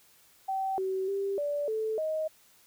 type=tone with pitch steps; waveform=sine; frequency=770 / 379.8 / 395 / 581 / 438.1 / 627 Hz; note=G5 / F#4 / G4 / D5 / A4 / D#5; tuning=-31 / +45 / +13 / -19 / -7 / +13 cents; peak=-28 dBFS; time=0.48-2.28 s; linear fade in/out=10 ms; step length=300 ms; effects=white hiss -61 dBFS RMS until 2.66 s